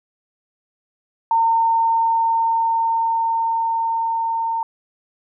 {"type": "tone with level ramp", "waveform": "sine", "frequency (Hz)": 911, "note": "A#5", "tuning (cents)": -40, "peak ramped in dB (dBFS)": [-13, -19], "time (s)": [1.31, 4.63], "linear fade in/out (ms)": 2, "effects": []}